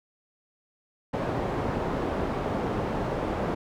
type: low-pass noise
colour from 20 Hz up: white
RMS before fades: -29 dBFS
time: 1.13-3.55 s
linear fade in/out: 10 ms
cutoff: 640 Hz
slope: 12 dB/octave
effects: none